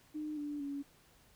sine tone with pitch steps, 304.1 / 292.9 / 282.1 Hz, D#4 / D4 / C#4, -40 / -5 / +30 cents, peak -37 dBFS, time 0.14-0.83 s, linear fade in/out 20 ms, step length 230 ms, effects pink hiss -65 dBFS RMS until 1.35 s

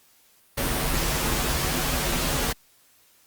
pink noise with comb filter, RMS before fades -25 dBFS, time 0.57-2.53 s, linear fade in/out 10 ms, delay 10 ms, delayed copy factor -0.8, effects white hiss -59 dBFS RMS until 3.26 s + Opus 48 kbps

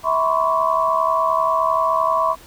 sine tone cluster, 651 / 992 / 1062 / 1135 Hz, E5 / B5 / C6 / C#6, -22 / +7 / +25 / +41 cents, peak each -21 dBFS, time 0.03-2.36 s, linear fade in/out 50 ms, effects pink hiss -45 dBFS RMS until 2.46 s

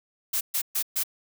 blue noise bursts, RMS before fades -26 dBFS, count 4, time 0.33-1.036 s, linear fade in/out 10 ms, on 79 ms, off 130 ms, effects none

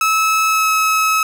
30% pulse tone with pitch glide, 1298 to 1289 Hz, E6 to E6, -27 to -39 cents, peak -10 dBFS, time 0.01-1.23 s, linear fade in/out 2 ms, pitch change -12 cents, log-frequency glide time 0.47-0.7 s, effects none

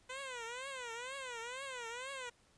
10% pulse tone with vibrato, 501 Hz, B4, 25 cents sharp, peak -34 dBFS, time 0.09-2.3 s, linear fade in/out 10 ms, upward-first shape triangle, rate 2.1 Hz, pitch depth 190 cents each way, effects pink hiss -69 dBFS RMS until 2.57 s + resampled to 22050 Hz

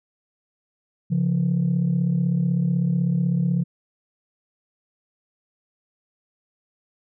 sine tone pair together, 138.59 / 174.61 Hz, C#3 / F3, 0 / 0 cents, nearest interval major third, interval 400 cents, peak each -21 / -19 dBFS, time 1.1-3.64 s, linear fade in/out 20 ms, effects tanh soft clip ceiling -14 dBFS

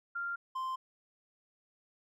sine / triangle tone pair in turn, 1392 / 1042.8 Hz, F6 / C6, -6 / -6 cents, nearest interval perfect fourth, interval 500 cents, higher first, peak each -34 / -32 dBFS, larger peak second, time 0.15-0.36 / 0.55-0.76 s, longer neither, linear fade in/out 10 ms, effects none

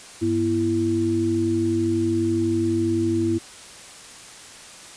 sine tone cluster, 101 / 241 / 333.1 Hz, G#2 / B3 / E4, -48 / -42 / +18 cents, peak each -27 / -27 / -20 dBFS, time 0.21-3.39 s, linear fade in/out 20 ms, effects white hiss -42 dBFS RMS until 4.96 s + resampled to 22050 Hz

